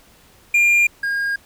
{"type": "tone pair in turn", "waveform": "triangle", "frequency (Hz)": [2400, 1623.2], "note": ["D7", "G#6"], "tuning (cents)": [37, -40], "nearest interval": "perfect fifth", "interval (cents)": 677, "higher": "first", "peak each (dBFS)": [-10, -17], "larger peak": "first", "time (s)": [[0.54, 0.87], [1.03, 1.36]], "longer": "neither", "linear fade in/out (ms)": 5, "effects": ["pink hiss -51 dBFS RMS until 1.45 s"]}